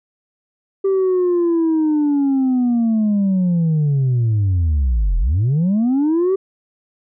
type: linear two-way sweep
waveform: sine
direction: down then up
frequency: 392 to 38.89 to 392 Hz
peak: -11 dBFS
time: 0.84-6.36 s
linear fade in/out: 10 ms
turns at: 5.19 s
effects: tanh soft clip ceiling -12 dBFS